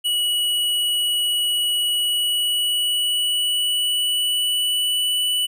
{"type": "tone with pitch glide", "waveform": "square", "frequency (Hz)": [2929, 2968], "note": ["F#7", "F#7"], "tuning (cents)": [-18, 5], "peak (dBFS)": -19, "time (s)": [0.04, 5.47], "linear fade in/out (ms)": 20, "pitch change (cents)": 23, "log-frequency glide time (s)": [1.92, 5.1], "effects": []}